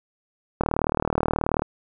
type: click train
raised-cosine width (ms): 1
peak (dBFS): -7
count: 40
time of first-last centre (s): 0.61-1.62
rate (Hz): 38.6
effects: none